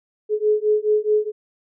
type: beating tone pair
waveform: sine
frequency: 422.5 / 427.2 Hz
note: G#4 / G#4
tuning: +30 / +49 cents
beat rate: 4.7 Hz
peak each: -19 dBFS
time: 0.29-1.32 s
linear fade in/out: 50 ms
effects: none